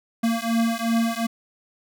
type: beating tone pair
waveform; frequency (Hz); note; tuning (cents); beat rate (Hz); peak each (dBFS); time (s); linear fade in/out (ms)
square; 228.1 / 230.8; A#3 / A#3; -37 / -17; 2.7; -24; 0.23-1.27; 10
effects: none